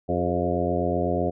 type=harmonic tone with a mistuned harmonic; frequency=88 Hz; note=F2; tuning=14 cents sharp; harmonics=1 / 2 / 3 / 4 / 5 / 6 / 7 / 8; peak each=-30 / -30 / -30 / -30 / -30 / -30 / -30 / -30 dBFS; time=0.08-1.31 s; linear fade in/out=20 ms; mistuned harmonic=5; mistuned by=-46 cents; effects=none